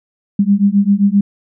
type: beating tone pair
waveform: sine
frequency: 197.1 / 204.7 Hz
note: G3 / G#3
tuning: +10 / -25 cents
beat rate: 7.6 Hz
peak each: -12 dBFS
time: 0.39-1.21 s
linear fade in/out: 5 ms
effects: none